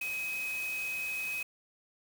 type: tone in noise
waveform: sine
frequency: 2533 Hz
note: D#7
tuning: 30 cents sharp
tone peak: -33 dBFS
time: 0.01-1.43 s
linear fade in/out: 5 ms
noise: white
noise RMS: -45 dBFS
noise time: 0.01-1.43 s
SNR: +9 dB
effects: none